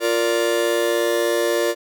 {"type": "chord", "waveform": "45% pulse", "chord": "Bb major", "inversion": "second", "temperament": "just", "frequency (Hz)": [349.6, 466.2, 582.7], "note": ["F4", "Bb4", "D5"], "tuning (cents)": [2, 0, -14], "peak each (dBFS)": -22, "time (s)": [0, 1.75], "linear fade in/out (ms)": 50, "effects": []}